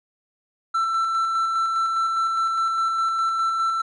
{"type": "tone with tremolo", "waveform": "triangle", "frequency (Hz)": 1337, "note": "E6", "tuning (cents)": 24, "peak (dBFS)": -17, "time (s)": [0.74, 3.82], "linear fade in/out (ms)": 10, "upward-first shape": "square", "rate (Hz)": 4.9, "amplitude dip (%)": 25, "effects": ["resampled to 24000 Hz"]}